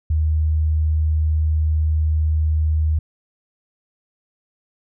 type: tone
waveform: sine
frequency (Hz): 77.78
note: D#2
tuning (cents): 0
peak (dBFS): -15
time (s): 0.1-2.99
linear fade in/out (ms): 5
effects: none